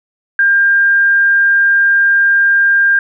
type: tone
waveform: sine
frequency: 1600 Hz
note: G6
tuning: 35 cents sharp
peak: -7 dBFS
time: 0.39-2.99 s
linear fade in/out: 2 ms
effects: none